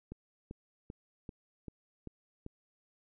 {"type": "click train", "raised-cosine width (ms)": 3, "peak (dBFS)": -30, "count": 7, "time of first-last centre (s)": [0.12, 2.464], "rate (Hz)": 2.56, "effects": []}